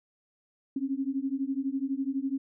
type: beating tone pair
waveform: sine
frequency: 265 / 277 Hz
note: C4 / C#4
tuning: +22 / -1 cents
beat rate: 12 Hz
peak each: -31 dBFS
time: 0.76-2.38 s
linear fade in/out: 5 ms
effects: none